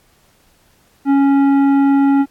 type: tone with tanh clipping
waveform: sine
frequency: 277.2 Hz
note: C#4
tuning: in tune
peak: -11 dBFS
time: 1.05-2.26 s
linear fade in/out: 50 ms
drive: 11 dB
effects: pink hiss -55 dBFS RMS until 2.3 s + AAC 64 kbps